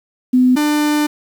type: tone pair in turn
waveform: sine / 45% pulse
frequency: 252.9 / 298.3 Hz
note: B3 / D4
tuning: +41 / +27 cents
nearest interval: minor third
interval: 286 cents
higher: second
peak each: -8 / -13 dBFS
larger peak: first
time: 0.33-0.56 / 0.56-1.07 s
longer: second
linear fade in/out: 10 ms
effects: 7-bit